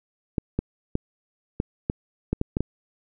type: clicks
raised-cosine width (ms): 3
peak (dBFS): -10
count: 9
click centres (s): 0.382 / 0.59 / 0.954 / 1.601 / 1.899 / 2.33 / 2.414 / 2.569 / 2.606
effects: none